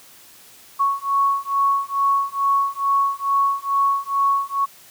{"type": "beating tone pair", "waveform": "sine", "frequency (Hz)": [1108, 1110.3], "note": ["C#6", "C#6"], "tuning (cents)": [-1, 2], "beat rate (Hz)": 2.3, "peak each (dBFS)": -20, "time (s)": [0.79, 4.66], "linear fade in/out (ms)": 20, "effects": ["white hiss -47 dBFS RMS until 4.9 s", "high-pass 60 Hz 12 dB/octave"]}